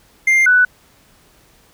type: tone pair in turn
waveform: triangle / sine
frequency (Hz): 2104 / 1487.8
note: C7 / F#6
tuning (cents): +9 / +9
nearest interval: tritone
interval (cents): 600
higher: first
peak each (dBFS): -8 / -8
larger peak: neither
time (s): 0.27-0.46 / 0.46-0.65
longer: neither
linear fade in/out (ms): 5
effects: pink hiss -52 dBFS RMS until 1.73 s